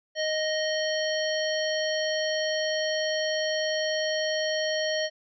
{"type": "harmonic tone", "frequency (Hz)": 622.3, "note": "D#5", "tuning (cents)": 0, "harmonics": [1, 3, 5, 7, 9], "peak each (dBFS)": [-27, -32, -34, -35, -37], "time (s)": [0.15, 5.1], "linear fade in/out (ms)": 50, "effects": []}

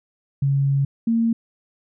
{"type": "tone pair in turn", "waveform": "sine", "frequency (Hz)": [138.59, 229.1], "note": ["C#3", "A#3"], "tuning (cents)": [0, -30], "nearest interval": "major sixth", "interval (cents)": 870, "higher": "second", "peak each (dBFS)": -16, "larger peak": "neither", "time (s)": [[0.42, 0.85], [1.07, 1.33]], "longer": "first", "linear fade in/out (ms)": 5, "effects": []}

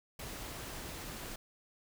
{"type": "noise", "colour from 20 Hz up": "pink", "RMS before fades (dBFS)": -44, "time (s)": [0.19, 1.36], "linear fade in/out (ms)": 5, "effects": []}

